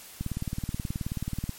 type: click train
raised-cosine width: 5 ms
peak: -18 dBFS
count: 25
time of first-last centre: 0.21-1.493 s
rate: 18.7 Hz
effects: white hiss -47 dBFS RMS until 1.58 s + MP3 64 kbps